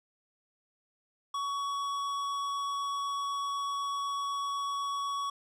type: tone with tanh clipping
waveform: sine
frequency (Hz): 1123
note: C#6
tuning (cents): +22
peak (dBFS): -33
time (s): 1.34-5.3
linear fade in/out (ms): 5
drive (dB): 14
effects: none